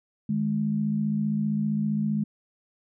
sine tone pair together, 155.26 / 210.5 Hz, D#3 / G#3, -3 / +24 cents, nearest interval perfect fourth, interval 527 cents, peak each -29 / -24 dBFS, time 0.29-2.24 s, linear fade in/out 5 ms, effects none

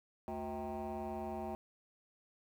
sine tone with frequency modulation, 503 Hz, B4, 32 cents sharp, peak -36 dBFS, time 0.28-1.55 s, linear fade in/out 0 ms, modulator 141 Hz, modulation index 2.7, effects tanh soft clip ceiling -37 dBFS + 11-bit

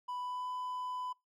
triangle tone with pitch glide, 991 to 1001.4 Hz, B5 to B5, +6 to +24 cents, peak -35 dBFS, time 0.08-1.13 s, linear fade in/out 10 ms, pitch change +18 cents, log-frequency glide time 0.19-0.48 s, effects noise-tail reverb RT60 0.2 s tail -24 dB re dry

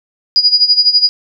sine tone with tremolo, 4900 Hz, D#8, 27 cents flat, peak -4 dBFS, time 0.36-1.09 s, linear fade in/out 0 ms, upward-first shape sine, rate 12 Hz, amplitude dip 80%, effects none

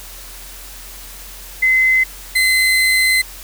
sine / 35% pulse tone pair in turn, 2049 / 2049 Hz, C7 / C7, -37 / -37 cents, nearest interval unison, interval 0 cents, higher neither, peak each -10 dBFS, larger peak neither, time 1.62-2.04 / 2.35-3.22 s, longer second, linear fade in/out 10 ms, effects added 43 Hz sine -37 dBFS peak until 3.43 s + white hiss -36 dBFS RMS until 3.43 s

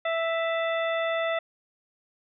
harmonic tone with a mistuned harmonic, 660 Hz, E5, 2 cents sharp, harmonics 1 / 2 / 3 / 4 / 5, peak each -26 / -33 / -32 / -39 / -39 dBFS, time 0.05-1.39 s, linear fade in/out 5 ms, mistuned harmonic 5, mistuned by +110 cents, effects none

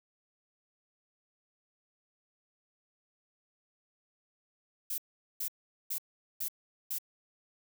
violet noise bursts, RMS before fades -35 dBFS, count 5, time 4.9-6.985 s, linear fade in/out 5 ms, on 81 ms, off 420 ms, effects none

